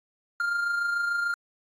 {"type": "tone with amplitude modulation", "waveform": "triangle", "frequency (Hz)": 1400, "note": "F6", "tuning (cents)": 4, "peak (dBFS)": -21, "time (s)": [0.4, 1.34], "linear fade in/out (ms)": 2, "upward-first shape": "sine", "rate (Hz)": 26.8, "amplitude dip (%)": 40, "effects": ["AAC 48 kbps"]}